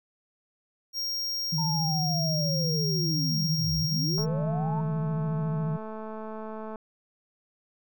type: tone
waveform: square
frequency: 5580 Hz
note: F8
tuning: 2 cents flat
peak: -29 dBFS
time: 0.93-4.26 s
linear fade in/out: 50 ms
type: tone with vibrato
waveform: sine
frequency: 157 Hz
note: D#3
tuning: 16 cents sharp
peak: -26 dBFS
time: 1.52-5.77 s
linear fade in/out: 10 ms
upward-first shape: sine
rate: 14 Hz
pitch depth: 93 cents each way
type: linear two-way sweep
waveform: sine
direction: down then up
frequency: 918 to 60.7 to 918 Hz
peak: -33 dBFS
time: 1.58-4.81 s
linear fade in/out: 5 ms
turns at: 3.77 s
type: click train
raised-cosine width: 1 ms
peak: -26 dBFS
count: 563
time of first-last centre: 4.18-6.758 s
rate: 218 Hz
effects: none